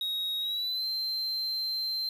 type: tone with pitch glide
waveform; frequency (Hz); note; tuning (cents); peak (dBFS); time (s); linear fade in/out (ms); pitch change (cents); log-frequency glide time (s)
triangle; 3781 to 4123; A#7 to C8; +24 to -26; -28; 0.01-2.09; 2; +150; 0.4-0.86
effects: 9-bit